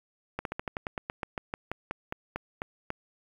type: slowing click train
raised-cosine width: 0.5 ms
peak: -17 dBFS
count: 18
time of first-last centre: 0.39-2.904 s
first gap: 62 ms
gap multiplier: 1.1
effects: 8-bit